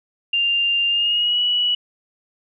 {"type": "tone with pitch glide", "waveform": "sine", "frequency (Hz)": [2794, 2938], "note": ["F7", "F#7"], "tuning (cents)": [0, -13], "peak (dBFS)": -16, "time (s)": [0.33, 1.75], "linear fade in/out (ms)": 5, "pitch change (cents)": 87, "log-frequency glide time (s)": [0.88, 1.41], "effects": []}